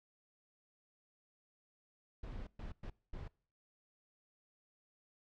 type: noise bursts at uneven times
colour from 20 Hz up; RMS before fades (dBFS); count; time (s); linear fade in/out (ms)
brown; -45; 4; 2.23-2.47 / 2.59-2.72 / 2.83-2.9 / 3.13-3.28; 5
effects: noise-tail reverb RT60 0.5 s tail -24 dB re dry + low-pass 4000 Hz 12 dB/octave